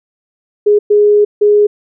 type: tone bursts at uneven times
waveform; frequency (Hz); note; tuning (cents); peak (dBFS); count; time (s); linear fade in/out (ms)
sine; 415.3; G#4; 0; -5; 3; 0.66-0.79 / 0.9-1.25 / 1.41-1.67; 10
effects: none